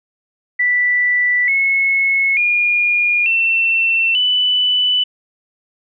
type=tone with pitch steps; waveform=sine; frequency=1971 / 2187 / 2427 / 2692 / 2987 Hz; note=B6 / C#7 / D#7 / E7 / F#7; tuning=-4 / -24 / -44 / +36 / +16 cents; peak=-12 dBFS; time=0.59-5.04 s; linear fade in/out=10 ms; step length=890 ms; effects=none